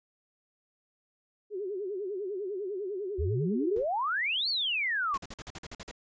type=tone with vibrato; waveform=sine; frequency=392 Hz; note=G4; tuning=in tune; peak=-32 dBFS; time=1.5-3.85 s; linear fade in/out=50 ms; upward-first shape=sine; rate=10 Hz; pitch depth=140 cents each way
type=exponential two-way sweep; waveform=sine; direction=up then down; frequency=69.9 to 4619 to 1044 Hz; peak=-27 dBFS; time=3.18-5.18 s; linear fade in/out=20 ms; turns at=4.49 s
type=noise with exponential decay; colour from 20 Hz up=brown; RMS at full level=-43 dBFS; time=3.76-3.94 s; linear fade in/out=2 ms; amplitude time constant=39 ms
type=noise bursts; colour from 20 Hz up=pink; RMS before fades=-42 dBFS; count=10; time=5.14-5.913 s; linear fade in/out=2 ms; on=35 ms; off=47 ms
effects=resampled to 16000 Hz